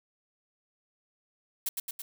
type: noise with echo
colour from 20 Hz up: blue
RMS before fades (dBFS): -30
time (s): 1.66-1.69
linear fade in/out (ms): 5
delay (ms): 110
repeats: 3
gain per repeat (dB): -3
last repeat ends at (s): 2.02
effects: none